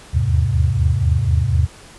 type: tone cluster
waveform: sine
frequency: 77.1 / 81.2 / 100.3 / 127.5 Hz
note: D#2 / E2 / G2 / C3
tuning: -15 / -26 / +40 / -44 cents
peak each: -19 dBFS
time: 0.13-1.67 s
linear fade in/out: 20 ms
effects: pink hiss -42 dBFS RMS until 1.98 s + resampled to 24000 Hz